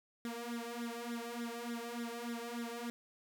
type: tone with flanger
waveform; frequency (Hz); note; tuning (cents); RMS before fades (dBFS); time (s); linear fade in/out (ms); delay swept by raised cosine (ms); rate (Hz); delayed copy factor
sawtooth; 235.6; A#3; +19; -42; 0.25-2.9; 0; 0.54 to 2.64; 3.4; +0.85
effects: none